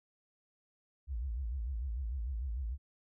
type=tone with vibrato; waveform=sine; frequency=61.3 Hz; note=B1; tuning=12 cents flat; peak=-34 dBFS; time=1.07-2.78 s; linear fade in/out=50 ms; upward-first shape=triangle; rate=6.7 Hz; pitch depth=280 cents each way; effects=none